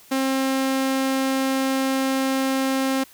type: tone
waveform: sawtooth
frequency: 266.5 Hz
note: C4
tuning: 32 cents sharp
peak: -16 dBFS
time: 0.11-3.04 s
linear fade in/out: 10 ms
effects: white hiss -50 dBFS RMS until 3.13 s